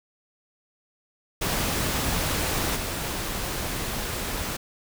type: noise with level steps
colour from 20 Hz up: pink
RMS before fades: -26 / -30 dBFS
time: 1.41-4.57 s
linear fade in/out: 10 ms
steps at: 2.76 s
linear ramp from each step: 5 ms
effects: none